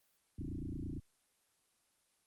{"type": "tone with frequency modulation", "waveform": "sine", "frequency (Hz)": 98, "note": "G2", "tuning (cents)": 0, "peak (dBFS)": -39, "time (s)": [0.38, 1], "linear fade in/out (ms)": 10, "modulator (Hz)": 28.9, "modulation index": 7.7, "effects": ["white hiss -75 dBFS RMS until 2.26 s", "Opus 24 kbps"]}